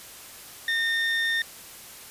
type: tone pair together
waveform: triangle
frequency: 1829 / 3620 Hz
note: A#6 / A7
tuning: -33 / +48 cents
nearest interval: octave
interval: 1181 cents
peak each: -22 / -28 dBFS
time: 0.68-1.42 s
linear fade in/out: 2 ms
effects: white hiss -44 dBFS RMS until 2.1 s + resampled to 32000 Hz